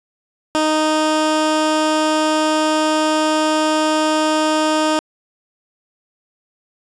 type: tone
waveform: 15% pulse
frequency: 310 Hz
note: D#4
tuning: 6 cents flat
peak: -8 dBFS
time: 0.55-4.99 s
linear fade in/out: 0 ms
effects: resampled to 22050 Hz